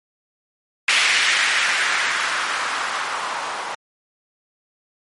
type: noise with low-pass filter sweep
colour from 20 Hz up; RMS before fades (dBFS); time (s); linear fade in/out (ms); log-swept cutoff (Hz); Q
violet; -21; 0.88-3.75; 5; 2300 to 920; 1.9
effects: MP3 48 kbps